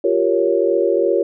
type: chord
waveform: sine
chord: G half-diminished seventh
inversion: third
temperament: equal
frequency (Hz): 349.2 / 392 / 466.2 / 554.4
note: F4 / G4 / Bb4 / Db5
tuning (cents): 0 / 0 / 0 / 0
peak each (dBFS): -19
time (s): 0.04-1.23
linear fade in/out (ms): 5
effects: none